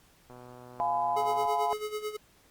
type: click train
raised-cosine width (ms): 1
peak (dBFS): -35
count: 144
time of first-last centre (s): 0.3-1.453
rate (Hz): 124
type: chord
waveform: sine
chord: F diminished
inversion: none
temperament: just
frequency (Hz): 698.5 / 838.1 / 1005.8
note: F5 / Ab5 / Cb6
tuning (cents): 0 / +16 / +31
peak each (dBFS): -30 / -30 / -31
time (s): 0.8-1.73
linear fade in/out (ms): 0
type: tone with tremolo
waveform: square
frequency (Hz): 424.7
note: G#4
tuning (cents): +39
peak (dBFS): -31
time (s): 1.16-2.17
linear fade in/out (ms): 10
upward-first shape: sine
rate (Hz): 9.1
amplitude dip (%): 75
effects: pink hiss -62 dBFS RMS until 2.5 s + Opus 48 kbps